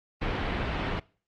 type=low-pass noise; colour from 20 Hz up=pink; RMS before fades=-30 dBFS; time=0.21-1 s; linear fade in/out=10 ms; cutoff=3300 Hz; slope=24 dB/octave; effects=noise-tail reverb RT60 0.4 s tail -22 dB re dry + Opus 32 kbps